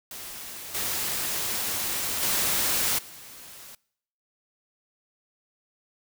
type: noise with level steps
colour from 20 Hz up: white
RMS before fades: -39 / -29 / -25 / -45 dBFS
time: 0.11-3.75 s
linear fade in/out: 2 ms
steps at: 0.74 / 2.22 / 2.98 s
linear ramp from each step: 10 ms
effects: noise-tail reverb RT60 0.7 s tail -24 dB re dry